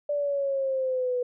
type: exponential sweep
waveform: sine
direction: down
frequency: 586 to 490.8 Hz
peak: -24 dBFS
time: 0.09-1.23 s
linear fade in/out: 5 ms
effects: none